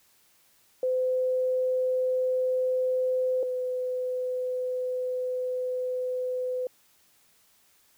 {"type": "tone pair in turn", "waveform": "sine", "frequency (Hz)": [511, 505.1], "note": ["C5", "B4"], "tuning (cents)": [-41, 39], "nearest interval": "unison", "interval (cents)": 20, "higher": "first", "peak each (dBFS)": [-23, -27], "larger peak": "first", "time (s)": [[0.83, 3.43], [3.43, 6.67]], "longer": "second", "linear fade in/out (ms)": 2, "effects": ["white hiss -63 dBFS RMS until 7.97 s"]}